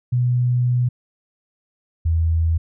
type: tone pair in turn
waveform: sine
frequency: 123.47 / 81.88 Hz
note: B2 / E2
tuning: 0 / -11 cents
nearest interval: perfect fifth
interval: 711 cents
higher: first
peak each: -15 dBFS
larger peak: neither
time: 0.12-0.89 / 2.05-2.58 s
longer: first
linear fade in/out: 10 ms
effects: none